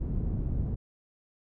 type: low-pass noise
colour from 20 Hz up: pink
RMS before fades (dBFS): -30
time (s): 0-0.76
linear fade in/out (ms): 20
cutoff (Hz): 180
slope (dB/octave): 12
effects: none